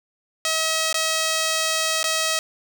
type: tone with dropouts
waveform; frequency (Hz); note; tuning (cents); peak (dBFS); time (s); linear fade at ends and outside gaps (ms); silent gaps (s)
5% pulse; 640; D#5; +49; -9; 0.45-2.39; 1; 0.928-0.943 / 2.031-2.041
effects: none

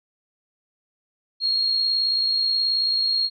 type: tone with amplitude modulation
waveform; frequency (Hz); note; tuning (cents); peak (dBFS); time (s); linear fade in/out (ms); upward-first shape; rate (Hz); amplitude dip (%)
sine; 4271; C8; +35; -17; 1.4-3.3; 50; sine; 58.6; 40
effects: none

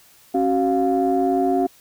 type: tone cluster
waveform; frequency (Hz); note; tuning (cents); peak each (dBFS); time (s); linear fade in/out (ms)
sine; 272.9 / 375.9 / 704; C#4 / F#4 / F5; -27 / +27 / +14; -20; 0.34-1.67; 10
effects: tanh soft clip ceiling -9 dBFS + white hiss -52 dBFS RMS until 1.8 s

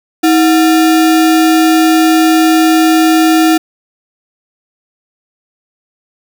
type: tone with sample-and-hold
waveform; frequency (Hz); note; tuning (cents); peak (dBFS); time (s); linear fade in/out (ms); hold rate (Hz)
sine; 319.9; D#4; +48; -5; 0.23-3.58; 10; 1050
effects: none

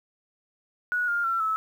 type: tone with pitch steps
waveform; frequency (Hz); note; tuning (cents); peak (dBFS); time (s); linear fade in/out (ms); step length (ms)
sine; 1462 / 1406.5 / 1353.1 / 1301.7; F#6 / F6 / E6 / E6; -21 / +12 / +45 / -22; -23; 0.92-1.56; 0; 160
effects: 9-bit

